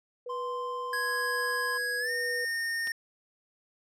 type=tone with tremolo; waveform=sine; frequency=490 Hz; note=B4; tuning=14 cents flat; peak=-34 dBFS; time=0.26-2.45 s; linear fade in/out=5 ms; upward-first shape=triangle; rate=1.1 Hz; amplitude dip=40%
type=tone; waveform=triangle; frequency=1042 Hz; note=C6; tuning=7 cents flat; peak=-32 dBFS; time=0.29-1.78 s; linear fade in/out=10 ms
type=tone with pitch glide; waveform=square; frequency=1661 to 1832.4 Hz; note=G#6 to A#6; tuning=0 to -30 cents; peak=-30 dBFS; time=0.93-2.92 s; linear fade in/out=2 ms; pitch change=+170 cents; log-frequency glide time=1.99-2.11 s
type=clicks; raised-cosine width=0.2 ms; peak=-27 dBFS; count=2; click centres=2.871 / 2.875 s
effects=low-pass 12000 Hz 12 dB/octave